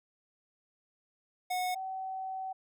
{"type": "tone pair in turn", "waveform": ["square", "sine"], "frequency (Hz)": [731, 760.2], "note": ["F#5", "F#5"], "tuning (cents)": [-21, 47], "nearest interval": "minor second", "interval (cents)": 68, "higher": "second", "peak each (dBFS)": [-31, -35], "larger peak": "first", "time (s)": [[1.5, 1.75], [1.75, 2.53]], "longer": "second", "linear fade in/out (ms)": 10, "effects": []}